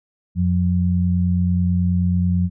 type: tone pair together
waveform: sine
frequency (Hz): 89.4 / 178.65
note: F2 / F3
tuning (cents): +41 / +40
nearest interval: octave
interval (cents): 1199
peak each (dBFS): -18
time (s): 0.35-2.5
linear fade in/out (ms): 50
effects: none